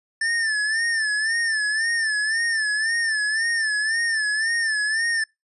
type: tone with vibrato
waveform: square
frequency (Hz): 1771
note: A6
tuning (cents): +11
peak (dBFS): -21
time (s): 0.21-5.24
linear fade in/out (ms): 5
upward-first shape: sine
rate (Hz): 1.9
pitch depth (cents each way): 83
effects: noise-tail reverb RT60 0.2 s tail -25 dB re dry + resampled to 24000 Hz